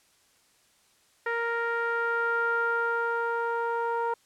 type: tone with low-pass filter sweep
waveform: sawtooth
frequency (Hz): 466.2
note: A#4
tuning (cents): 0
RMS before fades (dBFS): -28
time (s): 1.26-4.14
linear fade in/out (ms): 5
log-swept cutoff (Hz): 1700 to 1100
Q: 6.1
effects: white hiss -64 dBFS RMS until 4.25 s + low-pass 10000 Hz 12 dB/octave